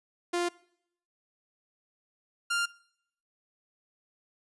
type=tone pair in turn; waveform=sawtooth; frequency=349.2 / 1396.8 Hz; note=F4 / F6; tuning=0 / 0 cents; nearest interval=2 octaves; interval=2400 cents; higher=second; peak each=-23 dBFS; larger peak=neither; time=0.33-0.49 / 2.5-2.66 s; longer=neither; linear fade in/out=10 ms; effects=noise-tail reverb RT60 0.7 s tail -22 dB re dry + resampled to 24000 Hz